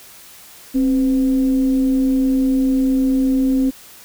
sine tone with frequency modulation, 265.3 Hz, C4, 24 cents sharp, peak -13 dBFS, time 0.74-3.71 s, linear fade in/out 20 ms, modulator 237 Hz, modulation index 0.29, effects white hiss -42 dBFS RMS until 4.04 s

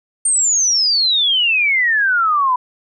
sine exponential sweep, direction down, 8870 to 980 Hz, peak -12 dBFS, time 0.25-2.56 s, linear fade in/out 5 ms, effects none

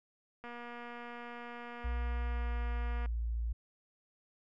click train, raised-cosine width 0.5 ms, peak -32 dBFS, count 627, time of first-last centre 0.44-3.059 s, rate 239 Hz
sine tone with pitch glide, 60 to 57.19 Hz, B1 to A#1, -49 to -32 cents, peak -32 dBFS, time 1.84-3.53 s, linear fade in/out 10 ms, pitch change -83 cents, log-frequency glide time 2.25-2.6 s
effects none

